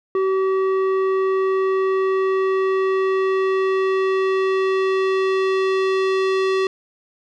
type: tone with low-pass filter sweep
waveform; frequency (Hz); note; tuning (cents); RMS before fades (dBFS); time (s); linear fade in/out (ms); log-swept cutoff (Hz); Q
square; 381.7; G4; -46; -19; 0.15-6.67; 2; 1200 to 3800; 0.94
effects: none